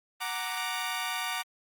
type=chord; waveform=15% pulse; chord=Gb augmented; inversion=none; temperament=equal; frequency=740 / 932.3 / 1174.7 Hz; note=Gb5 / Bb5 / D6; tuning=0 / 0 / 0 cents; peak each=-29 dBFS; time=0.2-1.43 s; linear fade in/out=20 ms; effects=Opus 32 kbps